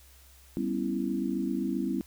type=chord; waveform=sine; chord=C# half-diminished seventh; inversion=second; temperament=equal with one note detuned; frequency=196 / 246.9 / 274.5 / 329.6 Hz; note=G3 / B3 / C#4 / E4; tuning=0 / 0 / -17 / 0 cents; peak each=-33 dBFS; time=0.57-2.01 s; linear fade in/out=0 ms; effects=added 66 Hz sine -55 dBFS peak until 2.06 s + white hiss -58 dBFS RMS until 2.06 s